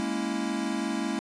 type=chord; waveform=square; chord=A# half-diminished seventh; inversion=third; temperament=equal; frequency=207.7 / 233.1 / 277.2 / 329.6 Hz; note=G#3 / A#3 / C#4 / E4; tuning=0 / 0 / 0 / 0 cents; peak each=-34 dBFS; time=0-1.19 s; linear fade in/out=0 ms; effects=resampled to 22050 Hz